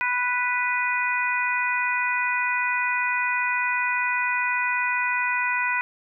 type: harmonic tone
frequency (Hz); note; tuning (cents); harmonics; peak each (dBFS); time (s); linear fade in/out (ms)
493.9; B4; 0; 2 / 3 / 4 / 5; -27 / -27 / -27 / -27; 0.01-5.81; 0
effects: none